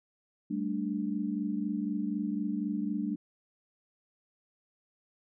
sine chord, G suspended second, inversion none, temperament equal, 196 / 220 / 293.7 Hz, G3 / A3 / D4, 0 / 0 / 0 cents, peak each -34 dBFS, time 0.5-3.16 s, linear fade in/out 10 ms, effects none

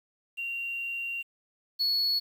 sine / triangle tone pair in turn, 2762 / 4384 Hz, F7 / C#8, -20 / -20 cents, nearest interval minor sixth, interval 800 cents, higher second, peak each -31 / -23 dBFS, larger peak second, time 0.37-1.23 / 1.79-2.2 s, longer first, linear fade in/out 20 ms, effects 9-bit

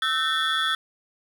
triangle tone cluster, 1309 / 1532 / 1812 / 3300 / 3456 Hz, E6 / G6 / A#6 / G#7 / A7, -13 / -40 / -50 / -12 / -32 cents, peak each -25 / -27 / -29 / -29 / -25 dBFS, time 0.02-0.75 s, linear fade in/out 2 ms, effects none

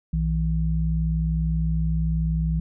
sine tone pair together, 60.42 / 161.3 Hz, B1 / E3, -37 / -37 cents, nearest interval octave + perfect fourth, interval 1700 cents, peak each -23 dBFS, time 0.13-2.6 s, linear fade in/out 5 ms, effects none

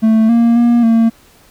triangle tone with pitch steps, 221.1 / 233.2 / 237.3 / 227.6 Hz, A3 / A#3 / A#3 / A#3, +9 / +1 / +31 / -41 cents, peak -5 dBFS, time 0.02-1.1 s, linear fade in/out 20 ms, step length 270 ms, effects pink hiss -47 dBFS RMS until 1.5 s

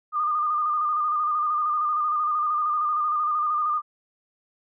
sine tone with vibrato, 1213 Hz, D#6, 44 cents flat, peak -21 dBFS, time 0.12-3.82 s, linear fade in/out 50 ms, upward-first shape square, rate 13 Hz, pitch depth 33 cents each way, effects none

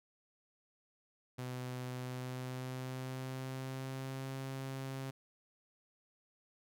sawtooth tone with pitch glide, 126.3 to 133.81 Hz, B2 to C3, +39 to +39 cents, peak -36 dBFS, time 1.38-5.11 s, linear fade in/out 10 ms, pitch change +100 cents, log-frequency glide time 1.95-4.33 s, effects none

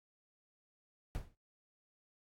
brown noise with exponential decay, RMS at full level -35 dBFS, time 1.15-1.35 s, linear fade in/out 0 ms, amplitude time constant 43 ms, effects noise-tail reverb RT60 0.2 s tail -19 dB re dry + AAC 64 kbps

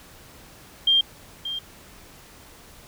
sine tone with echo, 3191 Hz, G7, 30 cents sharp, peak -15 dBFS, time 0.87-1.01 s, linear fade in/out 5 ms, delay 580 ms, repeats 1, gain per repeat -12 dB, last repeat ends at 1.59 s, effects pink hiss -48 dBFS RMS until 2.87 s

